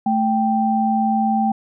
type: tone pair together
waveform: sine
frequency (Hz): 220 / 784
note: A3 / G5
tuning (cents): 0 / 0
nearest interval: octave + minor seventh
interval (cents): 2200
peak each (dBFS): -18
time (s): 0.06-1.52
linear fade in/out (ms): 5
effects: none